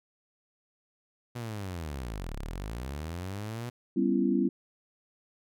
sawtooth linear two-way sweep, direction down then up, 123.47 to 32.08 to 123.47 Hz, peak -31 dBFS, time 1.35-3.7 s, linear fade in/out 10 ms, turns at 2.37 s
sine chord, C# half-diminished seventh, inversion second, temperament equal with one note detuned, 196 / 246.9 / 277.2 / 337.7 Hz, G3 / B3 / C#4 / E4, 0 / 0 / 0 / +42 cents, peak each -29 dBFS, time 3.96-4.49 s, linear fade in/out 10 ms
effects none

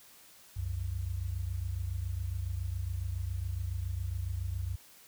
sine tone pair together, 65.7 / 92.91 Hz, C2 / F#2, +8 / +8 cents, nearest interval tritone, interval 600 cents, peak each -36 / -34 dBFS, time 0.56-4.76 s, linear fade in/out 10 ms, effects white hiss -57 dBFS RMS until 5.07 s

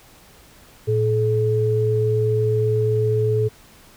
sine tone pair together, 113.52 / 429.1 Hz, A#2 / A4, -45 / -43 cents, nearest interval octave + major seventh, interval 2302 cents, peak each -19 dBFS, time 0.87-3.49 s, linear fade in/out 20 ms, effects pink hiss -49 dBFS RMS until 3.96 s

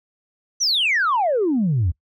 sine exponential sweep, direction down, 6200 to 77 Hz, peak -15 dBFS, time 0.6-1.92 s, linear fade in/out 20 ms, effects noise-tail reverb RT60 0.1 s tail -22 dB re dry + tanh soft clip ceiling -13 dBFS

